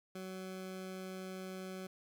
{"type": "tone", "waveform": "20% pulse", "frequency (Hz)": 187.4, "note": "F#3", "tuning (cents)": 22, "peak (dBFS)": -38, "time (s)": [0.15, 1.87], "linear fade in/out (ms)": 5, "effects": []}